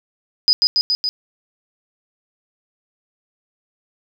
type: tone with echo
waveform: sine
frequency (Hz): 4978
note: D#8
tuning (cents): 0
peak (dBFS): -9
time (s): 0.48-0.53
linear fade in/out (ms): 0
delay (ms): 140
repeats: 4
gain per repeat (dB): -2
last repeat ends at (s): 1.09
effects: 8-bit